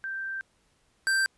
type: tone pair in turn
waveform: sine / square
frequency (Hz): 1568 / 1568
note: G6 / G6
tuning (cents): 0 / 0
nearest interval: unison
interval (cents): 0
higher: neither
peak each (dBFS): -31 / -23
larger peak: second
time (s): 0.04-0.41 / 1.07-1.26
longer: first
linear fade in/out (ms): 0
effects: pink hiss -68 dBFS RMS until 1.37 s + resampled to 24000 Hz